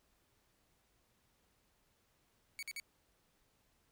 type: tone bursts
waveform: sawtooth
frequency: 2242 Hz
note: C#7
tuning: 19 cents sharp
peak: -38 dBFS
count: 3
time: 2.59-2.799 s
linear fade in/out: 0 ms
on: 37 ms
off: 49 ms
effects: pink hiss -75 dBFS RMS until 3.91 s